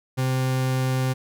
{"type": "tone", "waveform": "40% pulse", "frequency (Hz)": 130, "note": "C3", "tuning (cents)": -11, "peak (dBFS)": -20, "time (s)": [0.17, 1.14], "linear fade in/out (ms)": 20, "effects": []}